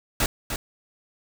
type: noise with echo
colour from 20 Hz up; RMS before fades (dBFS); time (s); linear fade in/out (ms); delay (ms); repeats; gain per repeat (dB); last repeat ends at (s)
pink; -22; 0.2-0.26; 2; 300; 1; -7; 0.56
effects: none